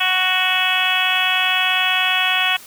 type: harmonic tone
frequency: 370.4 Hz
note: F#4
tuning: 2 cents sharp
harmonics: 2 / 3 / 4 / 5 / 6 / 7 / 8 / 9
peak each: -25 / -26 / -24 / -25 / -26 / -20 / -24 / -22 dBFS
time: 0-2.57 s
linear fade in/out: 10 ms
effects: white hiss -41 dBFS RMS until 2.66 s